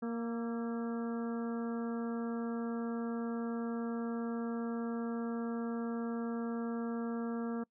harmonic tone with a mistuned harmonic, 232.7 Hz, A#3, 3 cents flat, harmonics 1 / 2 / 3 / 4 / 5 / 6 / 7, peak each -35 / -41 / -49 / -53 / -51 / -51 / -55 dBFS, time 0.02-7.64 s, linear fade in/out 10 ms, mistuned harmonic 6, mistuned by -55 cents, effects noise-tail reverb RT60 0.1 s tail -25 dB re dry

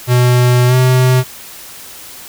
square tone with pitch glide, 123.7 to 127.91 Hz, B2 to C3, +3 to -39 cents, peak -8 dBFS, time 0.07-1.24 s, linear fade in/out 50 ms, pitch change +58 cents, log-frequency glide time 0.67-0.75 s, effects white hiss -33 dBFS RMS until 2.28 s

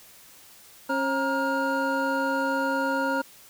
triangle tone cluster, 272 / 539 / 940 / 1417 Hz, C#4 / C#5 / A#5 / F6, -33 / -49 / +14 / +25 cents, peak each -27 dBFS, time 0.89-3.22 s, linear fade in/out 10 ms, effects white hiss -51 dBFS RMS until 3.49 s

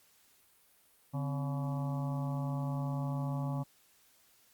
harmonic tone with a mistuned harmonic, 141.9 Hz, C#3, 41 cents sharp, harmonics 1 / 2 / 4 / 5 / 6 / 7 / 8, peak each -33 / -40 / -46 / -50 / -47 / -51 / -50 dBFS, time 1.13-3.64 s, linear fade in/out 20 ms, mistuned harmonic 2, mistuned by -140 cents, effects white hiss -66 dBFS RMS until 4.53 s + Opus 48 kbps

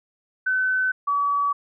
sine tone pair in turn, 1517 / 1140.9 Hz, F#6 / C#6, +43 / +50 cents, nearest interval perfect fourth, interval 493 cents, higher first, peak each -19 dBFS, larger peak neither, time 0.46-0.92 / 1.07-1.53 s, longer neither, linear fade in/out 10 ms, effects none

